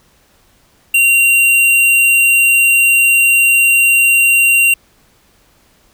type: tone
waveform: square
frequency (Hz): 2762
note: F7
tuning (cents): -20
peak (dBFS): -8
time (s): 0.94-4.74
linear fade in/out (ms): 5
effects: pink hiss -52 dBFS RMS until 5.93 s